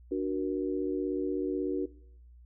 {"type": "chord", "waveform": "sine", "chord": "D augmented", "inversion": "none", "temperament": "equal with one note detuned", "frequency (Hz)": [293.7, 370, 472.1], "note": ["D4", "F#4", "A#4"], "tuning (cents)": [0, 0, 22], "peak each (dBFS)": [-32, -31, -36], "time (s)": [0.11, 1.86], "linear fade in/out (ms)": 10, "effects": ["noise-tail reverb RT60 0.7 s tail -21 dB re dry", "added 60 Hz sine -51 dBFS peak until 2.45 s"]}